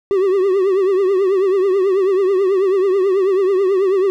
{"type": "tone with vibrato", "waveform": "triangle", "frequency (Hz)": 383.9, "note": "G4", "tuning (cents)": -36, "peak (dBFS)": -10, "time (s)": [0.11, 4.1], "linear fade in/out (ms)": 0, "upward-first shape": "triangle", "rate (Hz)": 9.2, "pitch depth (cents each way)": 110, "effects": []}